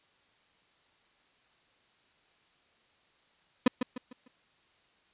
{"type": "tone with echo", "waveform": "35% pulse", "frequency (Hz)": 250.5, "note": "B3", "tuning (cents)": 25, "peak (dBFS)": -16, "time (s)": [3.66, 3.68], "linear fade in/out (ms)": 5, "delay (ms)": 150, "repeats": 4, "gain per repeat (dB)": -9, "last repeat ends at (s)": 4.28, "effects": ["white hiss -67 dBFS RMS until 5.13 s", "resampled to 8000 Hz"]}